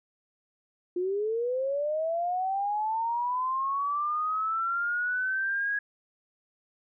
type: linear sweep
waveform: sine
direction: up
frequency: 349.2 to 1664 Hz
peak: -26 dBFS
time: 0.96-5.79 s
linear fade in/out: 5 ms
effects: none